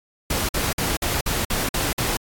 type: noise bursts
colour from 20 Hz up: pink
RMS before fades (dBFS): -23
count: 8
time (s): 0.3-2.17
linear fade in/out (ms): 5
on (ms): 190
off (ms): 50
effects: AAC 64 kbps